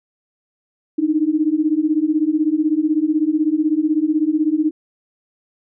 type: beating tone pair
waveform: sine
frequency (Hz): 300 / 316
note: D4 / D#4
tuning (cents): +37 / +27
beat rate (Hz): 16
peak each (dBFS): -18 / -17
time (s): 0.98-4.71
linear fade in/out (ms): 10
effects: none